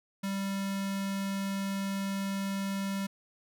square tone with notch filter, 196 Hz, G3, in tune, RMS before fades -33 dBFS, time 0.23-3.07 s, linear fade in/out 10 ms, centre 420 Hz, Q 0.8, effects none

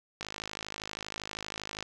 click train, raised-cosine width 0.2 ms, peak -19 dBFS, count 86, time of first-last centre 0.21-1.826 s, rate 52.6 Hz, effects none

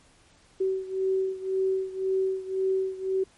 sine beating tone pair, 380 / 381.9 Hz, F#4 / G4, +46 / -45 cents, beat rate 1.9 Hz, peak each -26 / -29 dBFS, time 0.6-3.24 s, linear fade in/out 10 ms, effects pink hiss -59 dBFS RMS until 3.37 s + MP3 48 kbps

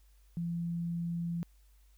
sine tone, 170 Hz, F3, 46 cents flat, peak -32 dBFS, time 0.37-1.43 s, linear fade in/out 0 ms, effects added 50 Hz sine -59 dBFS peak until 1.97 s + white hiss -72 dBFS RMS until 1.97 s

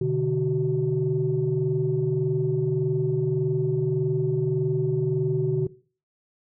sine tone cluster, 127.6 / 149.3 / 375.5 Hz, C3 / D3 / F#4, -43 / +29 / +26 cents, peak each -27 / -25 / -24 dBFS, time 0.01-5.67 s, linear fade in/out 5 ms, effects noise-tail reverb RT60 0.4 s tail -18 dB re dry + tanh soft clip ceiling -13 dBFS

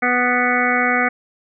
harmonic tone with a mistuned harmonic, 246.9 Hz, B3, in tune, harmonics 1 / 2 / 3 / 5 / 6 / 7 / 8 / 9, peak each -23 / -25 / -22 / -23 / -22 / -27 / -22 / -22 dBFS, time 0.02-1.09 s, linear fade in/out 10 ms, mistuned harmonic 7, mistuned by +21 cents, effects none

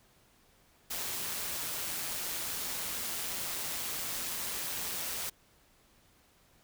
white noise with amplitude modulation, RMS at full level -35 dBFS, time 0.9-5.3 s, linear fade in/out 10 ms, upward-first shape sine, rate 173 Hz, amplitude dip 35%, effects pink hiss -65 dBFS RMS until 6.63 s

